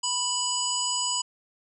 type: harmonic tone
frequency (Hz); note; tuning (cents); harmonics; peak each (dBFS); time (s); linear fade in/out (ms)
987.8; B5; 0; 1 / 3 / 5 / 7 / 8; -32 / -31 / -32 / -31 / -31; 0.03-1.22; 10
effects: none